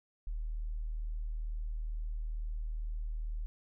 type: tone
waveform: sine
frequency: 38.89 Hz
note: D#1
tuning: in tune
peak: -34 dBFS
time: 0.27-3.46 s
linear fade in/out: 0 ms
effects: none